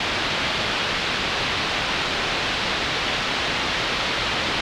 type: low-pass noise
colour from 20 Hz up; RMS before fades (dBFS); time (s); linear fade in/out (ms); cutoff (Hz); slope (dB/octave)
white; -24; 0-4.61; 5; 3900; 24
effects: none